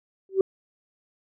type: tone with exponential growth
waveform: sine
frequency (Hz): 384.1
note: G4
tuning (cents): -35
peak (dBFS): -11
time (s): 0.29-0.41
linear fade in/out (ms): 2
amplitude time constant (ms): 24
effects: tanh soft clip ceiling -9 dBFS